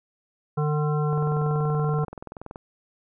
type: harmonic tone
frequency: 150.1 Hz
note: D3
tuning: 38 cents sharp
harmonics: 1 / 3 / 5 / 7 / 9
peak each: -22 / -29 / -34 / -35 / -36 dBFS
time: 0.57-2.05 s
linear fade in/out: 10 ms
type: click train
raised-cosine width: 1 ms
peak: -23 dBFS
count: 31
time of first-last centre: 1.13-2.559 s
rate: 21 Hz
effects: none